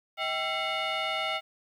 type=tone with frequency modulation; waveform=sine; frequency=778 Hz; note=G5; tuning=13 cents flat; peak=-26 dBFS; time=0.17-1.41 s; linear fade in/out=50 ms; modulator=708 Hz; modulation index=3.8; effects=tanh soft clip ceiling -25 dBFS + 10-bit